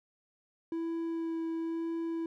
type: tone with vibrato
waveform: triangle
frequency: 329.6 Hz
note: E4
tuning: in tune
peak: -30 dBFS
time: 0.72-2.26 s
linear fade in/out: 2 ms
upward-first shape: sine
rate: 1 Hz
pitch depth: 10 cents each way
effects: none